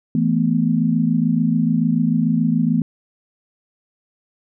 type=chord; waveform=sine; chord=E suspended fourth; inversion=none; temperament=equal; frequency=164.81 / 220 / 246.9 Hz; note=E3 / A3 / B3; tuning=0 / 0 / 0 cents; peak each=-19 dBFS; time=0.15-2.82 s; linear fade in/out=2 ms; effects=none